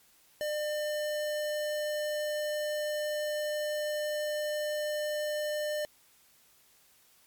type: tone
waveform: square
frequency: 601 Hz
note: D5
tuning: 40 cents sharp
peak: -31 dBFS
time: 0.41-5.85 s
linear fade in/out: 0 ms
effects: white hiss -63 dBFS RMS until 7.26 s + MP3 96 kbps